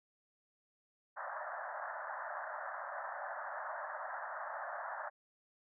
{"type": "band-pass noise", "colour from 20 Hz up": "pink", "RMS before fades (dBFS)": -43, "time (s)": [1.16, 5.1], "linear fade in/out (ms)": 20, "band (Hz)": [580, 1800], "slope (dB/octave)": 96, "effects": []}